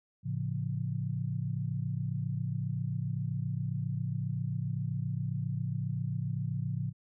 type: chord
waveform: sine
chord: A augmented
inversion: none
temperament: just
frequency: 110 / 137.5 / 171.88 Hz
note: A2 / C#3 / E#3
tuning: 0 / -14 / -27 cents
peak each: -35 / -34 / -37 dBFS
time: 0.23-6.93 s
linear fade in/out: 50 ms
effects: none